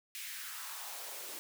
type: noise with high-pass filter sweep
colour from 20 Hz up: white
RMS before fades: -44 dBFS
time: 0.15-1.39 s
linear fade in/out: 0 ms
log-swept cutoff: 2400 to 350 Hz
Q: 2.3
effects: none